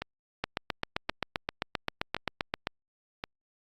two click trains, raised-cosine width 0.3 ms, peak -17 / -12 dBFS, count 4 / 18, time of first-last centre 0.02-3.239 / 0.44-2.671 s, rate 0.932 / 7.62 Hz, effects Opus 48 kbps

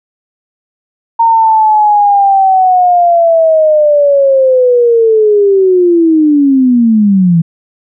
sine linear sweep, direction down, 923 to 161.3 Hz, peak -4 dBFS, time 1.19-7.42 s, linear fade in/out 10 ms, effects none

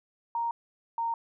sine tone pair in turn, 932.3 / 923.7 Hz, A#5 / A#5, 0 / -16 cents, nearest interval unison, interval 16 cents, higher first, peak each -27 dBFS, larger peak neither, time 0.35-0.51 / 0.98-1.14 s, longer neither, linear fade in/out 2 ms, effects none

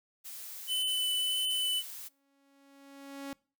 blue noise bursts, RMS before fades -44 dBFS, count 3, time 0.24-2.09 s, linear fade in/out 20 ms, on 600 ms, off 25 ms
square tone with vibrato, 3009 Hz, F#7, 28 cents sharp, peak -29 dBFS, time 0.67-1.83 s, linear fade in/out 50 ms, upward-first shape sine, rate 1.6 Hz, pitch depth 10 cents each way
sawtooth tone with exponential growth, 277.2 Hz, C#4, in tune, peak -33 dBFS, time 2.08-3.33 s, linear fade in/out 0 ms, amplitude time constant 270 ms
effects noise-tail reverb RT60 0.4 s tail -24 dB re dry

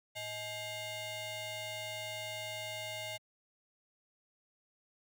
20% pulse ring-modulated tone, 740 Hz, F#5, in tune, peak -31 dBFS, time 0.15-3.18 s, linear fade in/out 20 ms, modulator 1370 Hz, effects high-pass 150 Hz 12 dB/octave

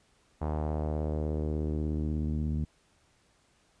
sawtooth tone with low-pass filter sweep, 76.6 Hz, D#2, 27 cents flat, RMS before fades -31 dBFS, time 0.41-2.65 s, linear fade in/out 10 ms, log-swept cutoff 890 to 200 Hz, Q 2, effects pink hiss -67 dBFS RMS until 3.8 s + resampled to 22050 Hz

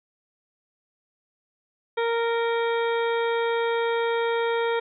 harmonic tone, 463.9 Hz, A#4, 8 cents flat, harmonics 1 / 2 / 3 / 4 / 5 / 7 / 8, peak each -23 / -29 / -33 / -35 / -37 / -40 / -41 dBFS, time 1.97-4.8 s, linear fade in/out 10 ms, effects none

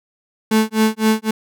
35% pulse tone with tremolo, 218.7 Hz, A3, 10 cents flat, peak -9 dBFS, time 0.51-1.31 s, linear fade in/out 5 ms, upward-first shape sine, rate 3.9 Hz, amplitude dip 100%, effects none

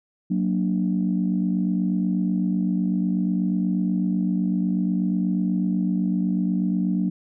sine chord, Gb augmented, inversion none, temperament equal, 185 / 233.1 / 293.7 Hz, Gb3 / Bb3 / D4, 0 / 0 / 0 cents, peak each -21 / -26 / -27 dBFS, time 0.3-7.1 s, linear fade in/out 10 ms, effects tanh soft clip ceiling -11 dBFS

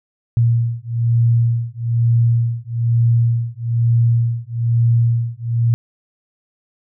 sine beating tone pair, 116.54 / 117.64 Hz, A#2 / A#2, 0 / +16 cents, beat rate 1.1 Hz, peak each -16 dBFS, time 0.37-5.74 s, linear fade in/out 0 ms, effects none

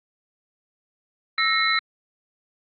sine tone cluster, 1314 / 1861 / 2164 / 4000 Hz, E6 / A#6 / C#7 / B7, -6 / -3 / -42 / +21 cents, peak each -24 dBFS, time 1.38-1.79 s, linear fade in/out 2 ms, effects Opus 24 kbps

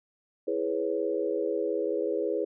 sine chord, C# minor seventh, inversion first, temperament equal, 329.6 / 415.3 / 493.9 / 554.4 Hz, E4 / G#4 / B4 / C#5, 0 / 0 / 0 / 0 cents, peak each -33 / -30 / -31 / -34 dBFS, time 0.47-2.45 s, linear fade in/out 10 ms, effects none

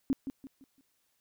sine tone with echo, 270.2 Hz, C#4, 44 cents flat, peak -24 dBFS, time 0.1-0.13 s, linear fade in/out 0 ms, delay 170 ms, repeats 4, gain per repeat -9 dB, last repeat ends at 0.81 s, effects white hiss -75 dBFS RMS until 1.2 s

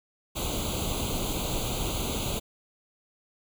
pink noise with comb filter, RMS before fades -30 dBFS, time 0.35-2.4 s, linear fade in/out 20 ms, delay 0.28 ms, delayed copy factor +1, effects none

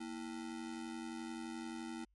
square ring-modulated tone, 279.8 Hz, C#4, 16 cents sharp, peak -40 dBFS, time 0-2.05 s, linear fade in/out 10 ms, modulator 45.8 Hz, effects added 50 Hz sine -70 dBFS peak until 2.14 s + MP3 48 kbps

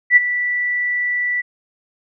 sine tone with ADSR envelope, 1965 Hz, B6, 9 cents flat, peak -4 dBFS, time 0.1-1.42 s, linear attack 63 ms, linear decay 23 ms, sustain -13 dB, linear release 20 ms, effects none

